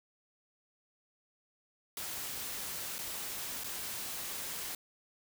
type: noise with dropouts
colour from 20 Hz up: white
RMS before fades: -40 dBFS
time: 1.97-4.75 s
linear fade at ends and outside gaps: 2 ms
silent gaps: 2.983-2.988 / 3.637-3.642 s
effects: none